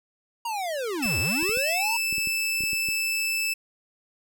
square linear two-way sweep, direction down then up, 955 to 69.3 to 955 Hz, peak -28 dBFS, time 0.45-1.97 s, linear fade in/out 5 ms, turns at 1.19 s
sawtooth tone, 2633 Hz, E7, 3 cents flat, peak -21 dBFS, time 1.02-3.54 s, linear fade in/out 10 ms
clicks, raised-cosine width 3 ms, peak -26 dBFS, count 11, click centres 1.058 / 1.428 / 1.494 / 1.572 / 2.127 / 2.182 / 2.273 / 2.607 / 2.637 / 2.732 / 2.887 s
effects none

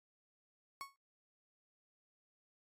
35% pulse tone with exponential decay, 1104 Hz, C#6, 7 cents flat, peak -38 dBFS, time 0.81-0.96 s, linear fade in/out 0 ms, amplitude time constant 32 ms, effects AAC 48 kbps

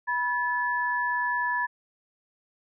sine tone pair together, 978.1 / 1725 Hz, B5 / A6, -17 / -35 cents, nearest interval minor seventh, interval 982 cents, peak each -27 dBFS, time 0.07-1.67 s, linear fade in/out 20 ms, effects none

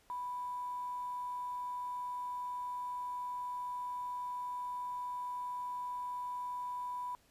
sine tone with quantisation, 987.8 Hz, B5, in tune, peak -37 dBFS, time 0.1-7.15 s, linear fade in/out 0 ms, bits 10, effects pink hiss -68 dBFS RMS until 7.3 s + resampled to 32000 Hz

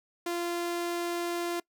sawtooth tone, 345.5 Hz, F4, 19 cents flat, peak -26 dBFS, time 0.26-1.6 s, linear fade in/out 5 ms, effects noise-tail reverb RT60 0.1 s tail -23 dB re dry

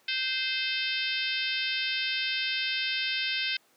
harmonic tone, 520 Hz, C5, 11 cents flat, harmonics 3 / 4 / 5 / 6 / 7 / 8 / 9 / 10, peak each -36 / -36 / -33 / -34 / -35 / -40 / -38 / -40 dBFS, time 0.08-3.57 s, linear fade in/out 5 ms, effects pink hiss -64 dBFS RMS until 3.76 s + high-pass 300 Hz 12 dB/octave

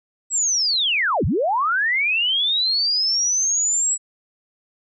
sine linear two-way sweep, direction down then up, 7860 to 62.4 to 7860 Hz, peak -17 dBFS, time 0.3-3.98 s, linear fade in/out 50 ms, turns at 1.25 s, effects none

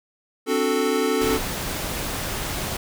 square chord, D dominant seventh, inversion third, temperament equal, 261.6 / 293.7 / 370 / 440 Hz, C4 / D4 / F#4 / A4, 0 / 0 / 0 / 0 cents, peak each -27 / -28 / -28 / -23 dBFS, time 0.46-1.4 s, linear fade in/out 50 ms
pink noise, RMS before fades -28 dBFS, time 1.21-2.77 s, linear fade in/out 5 ms
effects none

